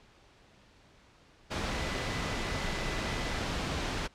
sine tone in noise, 2000 Hz, B6, 21 cents sharp, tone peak -44 dBFS, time 1.7-3.4 s, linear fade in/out 20 ms, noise pink, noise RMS -33 dBFS, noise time 1.5-4.08 s, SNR -14 dB, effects pink hiss -60 dBFS RMS until 4.14 s + low-pass 5000 Hz 12 dB/octave

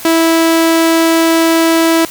sawtooth tone, 328.1 Hz, E4, 8 cents flat, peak -4 dBFS, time 0.05-2.05 s, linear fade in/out 2 ms, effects white hiss -29 dBFS RMS until 2.1 s

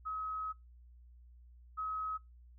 sine tone pair in turn, 1276 / 1276 Hz, D#6 / D#6, +43 / +43 cents, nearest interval unison, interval 0 cents, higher neither, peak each -36 / -35 dBFS, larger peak second, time 0.05-0.53 / 1.77-2.18 s, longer first, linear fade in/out 20 ms, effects noise-tail reverb RT60 0.2 s tail -25 dB re dry + added 60 Hz sine -55 dBFS peak until 2.58 s

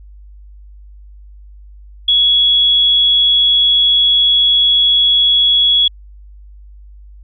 sine tone, 3357 Hz, G#7, 18 cents sharp, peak -8 dBFS, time 2.08-5.88 s, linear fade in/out 5 ms, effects added 50 Hz sine -35 dBFS peak until 7.23 s

